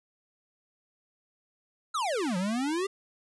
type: exponential two-way sweep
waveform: square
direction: down then up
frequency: 1390 to 174.61 to 405.1 Hz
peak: -28 dBFS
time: 1.94-2.87 s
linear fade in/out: 10 ms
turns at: 2.37 s
effects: resampled to 24000 Hz